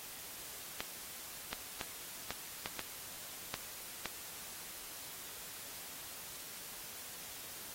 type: clicks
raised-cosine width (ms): 0.2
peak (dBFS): -19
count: 8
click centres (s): 0.805 / 1.53 / 1.812 / 2.306 / 2.659 / 2.793 / 3.541 / 4.057
effects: white hiss -48 dBFS RMS until 7.74 s + AAC 48 kbps